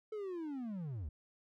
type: linear sweep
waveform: triangle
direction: down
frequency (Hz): 440 to 64.1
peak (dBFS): -37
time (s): 0.12-1.09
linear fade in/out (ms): 5
effects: none